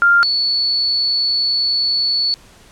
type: tone pair in turn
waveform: sine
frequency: 1396.9 / 4435 Hz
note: F6 / C#8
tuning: 0 / 0 cents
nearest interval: octave + minor sixth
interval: 2000 cents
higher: second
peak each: -8 / -14 dBFS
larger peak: first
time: 0.02-0.23 / 0.23-2.34 s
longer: second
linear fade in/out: 0 ms
effects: pink hiss -46 dBFS RMS until 2.71 s + low-pass 10000 Hz 12 dB/octave